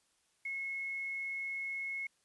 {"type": "tone with quantisation", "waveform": "sine", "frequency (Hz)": 2178, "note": "C#7", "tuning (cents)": -31, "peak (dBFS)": -36, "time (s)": [0.45, 2.07], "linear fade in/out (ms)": 5, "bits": 10, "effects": ["white hiss -74 dBFS RMS until 2.24 s", "resampled to 24000 Hz"]}